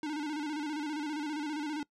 square tone with vibrato, 300 Hz, D4, 37 cents sharp, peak -34 dBFS, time 0.03-1.83 s, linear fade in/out 2 ms, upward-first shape square, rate 15 Hz, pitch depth 64 cents each way, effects noise-tail reverb RT60 0.1 s tail -22 dB re dry + low-pass 6000 Hz 12 dB/octave

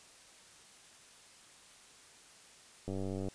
click train, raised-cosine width 2 ms, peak -26 dBFS, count 40, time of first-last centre 2.88-3.285 s, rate 96.4 Hz, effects white hiss -58 dBFS RMS until 3.34 s + resampled to 22050 Hz

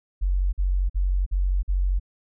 sine tone bursts, 46.24 Hz, F#1, in tune, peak -19 dBFS, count 5, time 0.21-1.998 s, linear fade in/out 20 ms, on 320 ms, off 47 ms, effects none

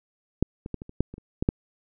clicks, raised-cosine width 3 ms, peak -7 / -22 / -17 / -24 / -28 / -8 / -26 / -30 / -12 / -7 dBFS, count 10, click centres 0.426 / 0.661 / 0.743 / 0.819 / 0.894 / 1.006 / 1.14 / 1.181 / 1.425 / 1.489 s, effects none

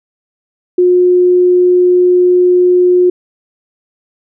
sine tone, 359.7 Hz, F#4, 49 cents flat, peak -5 dBFS, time 0.78-3.1 s, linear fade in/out 5 ms, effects none

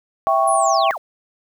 sine chord, C# diminished, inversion first, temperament equal, 659.3 / 784 / 1108.7 Hz, E5 / G5 / C#6, 0 / 0 / 0 cents, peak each -18 dBFS, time 0.27-0.91 s, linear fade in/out 0 ms
sine linear sweep, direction down, 11175 to 463.5 Hz, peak -24 dBFS, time 0.47-0.98 s, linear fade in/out 10 ms
effects 8-bit

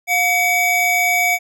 square tone pair together, 714.4 / 2271 Hz, F5 / C#7, +39 / +41 cents, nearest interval octave + minor sixth, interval 2002 cents, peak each -20 / -16 dBFS, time 0.07-1.39 s, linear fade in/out 50 ms, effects none

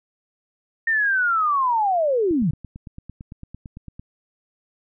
sine linear sweep, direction down, 1839 to 130.81 Hz, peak -17 dBFS, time 0.87-2.51 s, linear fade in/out 5 ms
click train, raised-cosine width 5 ms, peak -24 dBFS, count 16, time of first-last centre 2.31-3.995 s, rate 8.9 Hz
effects none

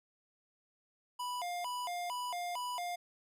square tone with vibrato, 834 Hz, G#5, 7 cents sharp, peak -37 dBFS, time 1.19-2.96 s, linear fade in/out 10 ms, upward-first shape square, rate 2.2 Hz, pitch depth 290 cents each way, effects resampled to 32000 Hz

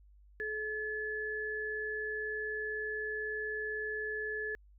sine tone pair together, 429.5 / 1718 Hz, A4 / A6, -42 / -42 cents, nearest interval 2 octaves, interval 2400 cents, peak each -39 / -36 dBFS, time 0.4-4.55 s, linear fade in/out 0 ms, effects added 50 Hz sine -57 dBFS peak until 4.78 s

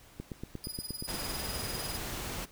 click train, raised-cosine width 3 ms, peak -25 dBFS, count 9, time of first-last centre 0.2-1.142 s, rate 8.49 Hz
20% pulse tone with tremolo, 4944 Hz, D#8, 12 cents flat, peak -29 dBFS, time 0.64-1.97 s, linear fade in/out 0 ms, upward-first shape triangle, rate 20 Hz, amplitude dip 95%
pink noise, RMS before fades -38 dBFS, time 1.07-2.46 s, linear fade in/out 20 ms
effects pink hiss -57 dBFS RMS until 2.51 s

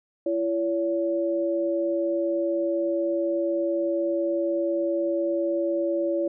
sine tone pair together, 337.1 / 567 Hz, E4 / C#5, +39 / +39 cents, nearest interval major sixth, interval 900 cents, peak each -25 dBFS, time 0.26-6.28 s, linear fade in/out 5 ms, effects none

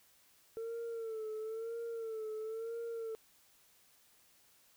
sine tone with vibrato, 448.7 Hz, A4, 34 cents sharp, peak -36 dBFS, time 0.57-3.15 s, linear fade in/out 0 ms, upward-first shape sine, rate 1 Hz, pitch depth 62 cents each way, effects tanh soft clip ceiling -37 dBFS + white hiss -67 dBFS RMS until 4.76 s

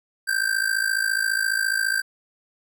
square tone with amplitude modulation, 1568 Hz, G6, in tune, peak -18 dBFS, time 0.27-2.02 s, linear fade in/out 20 ms, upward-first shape sine, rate 54.6 Hz, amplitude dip 80%, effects none

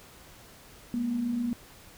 sine tone pair together, 212.5 / 240 Hz, G#3 / B3, +40 / -49 cents, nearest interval major second, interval 211 cents, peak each -37 / -27 dBFS, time 0.94-1.53 s, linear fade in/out 0 ms, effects pink hiss -52 dBFS RMS until 1.97 s

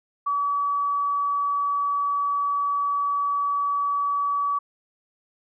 sine tone, 1142 Hz, D6, 49 cents flat, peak -21 dBFS, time 0.26-4.59 s, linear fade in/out 10 ms, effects none

